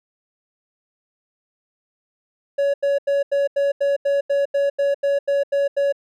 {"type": "tone bursts", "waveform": "triangle", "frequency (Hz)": 562, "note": "C#5", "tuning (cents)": 24, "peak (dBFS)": -14, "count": 14, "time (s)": [2.58, 5.925], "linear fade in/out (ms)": 10, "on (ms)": 160, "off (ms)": 85, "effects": []}